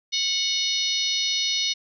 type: harmonic tone with a mistuned harmonic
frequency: 736 Hz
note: F#5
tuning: 9 cents flat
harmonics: 3 / 4 / 5 / 6 / 7 / 8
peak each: -32 / -30 / -26 / -28 / -31 / -31 dBFS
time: 0.12-1.74 s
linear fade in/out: 20 ms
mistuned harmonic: 6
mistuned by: -47 cents
effects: none